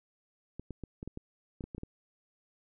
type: clicks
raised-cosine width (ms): 3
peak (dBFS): -27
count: 11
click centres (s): 0.596 / 0.707 / 0.837 / 1.029 / 1.076 / 1.174 / 1.608 / 1.64 / 1.748 / 1.781 / 1.834
effects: none